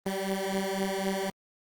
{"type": "beating tone pair", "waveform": "15% pulse", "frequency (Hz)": [191.4, 195.3], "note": ["G3", "G3"], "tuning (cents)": [-41, -6], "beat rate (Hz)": 3.9, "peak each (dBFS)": -25, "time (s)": [0.06, 1.3], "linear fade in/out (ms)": 2, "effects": ["Opus 24 kbps"]}